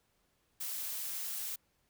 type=noise; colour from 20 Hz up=blue; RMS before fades=-39 dBFS; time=0.6-1.56 s; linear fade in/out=10 ms; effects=pink hiss -75 dBFS RMS until 1.89 s